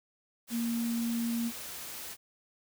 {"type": "tone in noise", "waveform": "sine", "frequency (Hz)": 233.1, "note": "A#3", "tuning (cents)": 0, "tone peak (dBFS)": -29, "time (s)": [0.5, 1.52], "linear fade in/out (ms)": 50, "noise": "white", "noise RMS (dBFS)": -42, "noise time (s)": [0.47, 2.17], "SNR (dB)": 10, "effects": []}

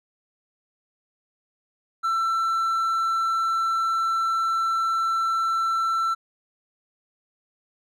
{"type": "tone", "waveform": "triangle", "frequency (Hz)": 1339, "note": "E6", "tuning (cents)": 27, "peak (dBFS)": -19, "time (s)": [2.03, 6.15], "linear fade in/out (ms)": 20, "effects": []}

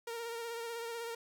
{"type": "tone with vibrato", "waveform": "sawtooth", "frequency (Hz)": 464.4, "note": "A#4", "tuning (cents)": -7, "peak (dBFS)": -35, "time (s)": [0.07, 1.15], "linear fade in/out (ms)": 5, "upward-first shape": "sine", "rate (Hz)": 16, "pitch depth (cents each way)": 30, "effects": []}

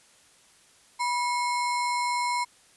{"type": "tone with sample-and-hold", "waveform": "sine", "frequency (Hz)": 978, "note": "B5", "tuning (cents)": -17, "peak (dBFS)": -24, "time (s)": [0.99, 2.45], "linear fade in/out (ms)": 20, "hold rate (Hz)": 3150, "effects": ["white hiss -58 dBFS RMS until 2.76 s", "resampled to 24000 Hz"]}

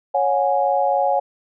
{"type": "chord", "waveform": "sine", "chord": "C# suspended fourth", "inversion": "none", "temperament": "equal with one note detuned", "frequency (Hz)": [554.4, 726.9, 830.6], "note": ["C#5", "F#5", "G#5"], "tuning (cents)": [0, -31, 0], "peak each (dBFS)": -20, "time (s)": [0.14, 1.2], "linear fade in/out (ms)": 10, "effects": []}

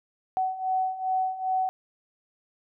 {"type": "beating tone pair", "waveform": "sine", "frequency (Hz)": [750, 752.5], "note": ["F#5", "F#5"], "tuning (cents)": [23, 29], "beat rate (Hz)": 2.5, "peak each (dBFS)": [-30, -26], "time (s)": [0.37, 1.69], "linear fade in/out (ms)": 0, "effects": []}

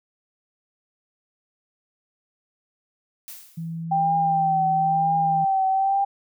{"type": "noise with exponential decay", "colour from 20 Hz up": "blue", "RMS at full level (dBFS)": -36, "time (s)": [3.28, 3.84], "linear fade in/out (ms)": 0, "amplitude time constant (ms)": 120}
{"type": "tone with pitch glide", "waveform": "sine", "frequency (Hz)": [164.81, 162.82], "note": ["E3", "E3"], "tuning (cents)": [0, -21], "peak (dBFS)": -28, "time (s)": [3.57, 5.45], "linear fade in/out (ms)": 10, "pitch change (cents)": -21, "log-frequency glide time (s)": [4.12, 5.26]}
{"type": "tone with vibrato", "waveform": "sine", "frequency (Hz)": 784, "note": "G5", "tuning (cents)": 0, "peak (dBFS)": -18, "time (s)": [3.91, 6.05], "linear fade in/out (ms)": 10, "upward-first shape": "triangle", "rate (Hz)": 1, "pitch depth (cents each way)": 51}
{"effects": []}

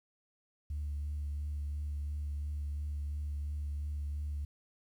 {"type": "tone with vibrato", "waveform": "sine", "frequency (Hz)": 73.3, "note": "D2", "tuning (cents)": -3, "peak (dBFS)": -33, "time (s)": [0.7, 4.45], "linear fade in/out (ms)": 5, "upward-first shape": "sine", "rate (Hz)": 2.9, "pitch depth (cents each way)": 20, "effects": ["tanh soft clip ceiling -31 dBFS", "11-bit"]}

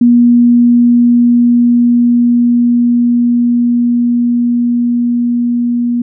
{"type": "tone with level ramp", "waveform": "sine", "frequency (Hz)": 240, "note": "B3", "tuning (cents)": -49, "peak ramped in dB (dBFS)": [-3, -10], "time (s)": [0.01, 6.02], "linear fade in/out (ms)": 5, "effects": []}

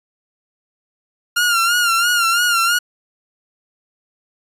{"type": "tone with vibrato", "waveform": "sawtooth", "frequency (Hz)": 1400, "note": "F6", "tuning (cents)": 4, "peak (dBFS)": -10, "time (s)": [1.36, 2.79], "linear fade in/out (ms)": 10, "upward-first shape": "sine", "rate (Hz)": 3, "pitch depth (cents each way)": 65, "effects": ["resampled to 32000 Hz"]}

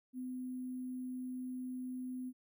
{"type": "tone with sample-and-hold", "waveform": "sine", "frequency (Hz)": 254.2, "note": "C4", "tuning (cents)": -50, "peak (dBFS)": -39, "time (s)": [0.13, 2.33], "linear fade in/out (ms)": 50, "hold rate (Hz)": 11025, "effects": []}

